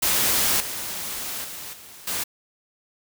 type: noise with level steps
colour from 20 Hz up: white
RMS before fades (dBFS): -21 / -31 / -36 / -44 / -27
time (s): 0.02-2.24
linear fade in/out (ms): 10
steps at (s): 0.6 / 1.44 / 1.73 / 2.07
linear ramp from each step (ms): 5
effects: none